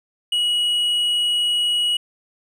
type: tone with tanh clipping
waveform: sine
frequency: 2912 Hz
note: F#7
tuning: 28 cents flat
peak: -18 dBFS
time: 0.32-1.97 s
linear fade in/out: 5 ms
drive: 5 dB
effects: none